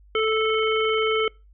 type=harmonic tone; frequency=438.6 Hz; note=A4; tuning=6 cents flat; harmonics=1 / 3 / 5 / 7; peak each=-21 / -26 / -28 / -29 dBFS; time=0.15-1.28 s; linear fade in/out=2 ms; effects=noise-tail reverb RT60 0.3 s tail -26 dB re dry + added 50 Hz sine -49 dBFS peak until 1.53 s